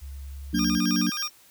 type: tone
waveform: sine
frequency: 68.9 Hz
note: C#2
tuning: 10 cents flat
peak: -35 dBFS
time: 0.01-0.79 s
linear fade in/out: 20 ms
type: chord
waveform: sine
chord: Gb augmented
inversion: none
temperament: equal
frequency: 185 / 233.1 / 293.7 Hz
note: Gb3 / Bb3 / D4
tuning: 0 / 0 / 0 cents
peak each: -26 dBFS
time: 0.53-1.1 s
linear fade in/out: 10 ms
type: tone with vibrato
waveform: 20% pulse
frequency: 1396.9 Hz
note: F6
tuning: in tune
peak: -27 dBFS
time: 0.54-1.28 s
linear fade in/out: 10 ms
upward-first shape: square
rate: 9.5 Hz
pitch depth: 240 cents each way
type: tone with tremolo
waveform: square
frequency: 5588 Hz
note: F8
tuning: in tune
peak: -28 dBFS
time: 0.55-1.3 s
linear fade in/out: 50 ms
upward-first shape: square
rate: 3.1 Hz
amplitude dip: 35%
effects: white hiss -55 dBFS RMS until 1.5 s